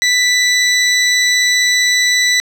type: tone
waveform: 20% pulse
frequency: 1979 Hz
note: B6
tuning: 3 cents sharp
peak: -5 dBFS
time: 0.02-2.4 s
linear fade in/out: 0 ms
effects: low-pass 9000 Hz 12 dB/octave